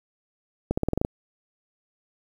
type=accelerating click train; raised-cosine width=2 ms; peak=-10 dBFS; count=8; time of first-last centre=0.71-1.049 s; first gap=65 ms; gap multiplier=0.9; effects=8-bit